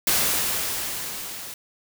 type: noise with level ramp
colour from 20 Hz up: white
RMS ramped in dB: -20 to -37 dBFS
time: 0.07-1.54 s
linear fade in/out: 2 ms
effects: none